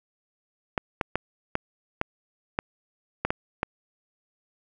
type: clicks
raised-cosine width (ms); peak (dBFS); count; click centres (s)
0.5; -9; 9; 0.778 / 1.012 / 1.156 / 1.554 / 2.014 / 2.589 / 3.25 / 3.305 / 3.631
effects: none